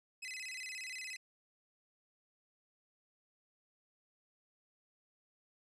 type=tone with vibrato; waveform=sawtooth; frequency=2283 Hz; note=D7; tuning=50 cents flat; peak=-39 dBFS; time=0.22-1.17 s; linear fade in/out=10 ms; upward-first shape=square; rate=17 Hz; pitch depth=200 cents each way; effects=resampled to 22050 Hz